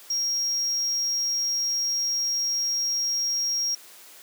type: tone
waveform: triangle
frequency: 5600 Hz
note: F8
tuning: 4 cents sharp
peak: -22 dBFS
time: 0.1-3.75 s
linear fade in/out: 5 ms
effects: white hiss -48 dBFS RMS until 4.22 s + high-pass 300 Hz 12 dB/octave